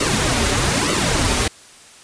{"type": "noise with flanger", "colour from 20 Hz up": "pink", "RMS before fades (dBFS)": -18, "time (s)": [0, 1.48], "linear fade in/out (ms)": 5, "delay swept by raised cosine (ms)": [1.2, 6.2], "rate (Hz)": 1.1, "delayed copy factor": -0.75, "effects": ["white hiss -44 dBFS RMS until 2.03 s", "resampled to 22050 Hz"]}